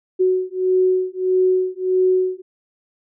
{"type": "beating tone pair", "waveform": "sine", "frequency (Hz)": [370, 371.6], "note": ["F#4", "F#4"], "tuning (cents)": [0, 7], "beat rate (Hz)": 1.6, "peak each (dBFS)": -18, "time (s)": [0.19, 2.42], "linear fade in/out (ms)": 20, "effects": []}